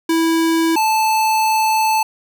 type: tone pair in turn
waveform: square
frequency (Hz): 328 / 875.7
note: E4 / A5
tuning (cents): -9 / -8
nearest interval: octave + perfect fourth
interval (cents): 1701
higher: second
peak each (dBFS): -14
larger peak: neither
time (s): 0.09-0.76 / 0.76-2.03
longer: second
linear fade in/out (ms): 5
effects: none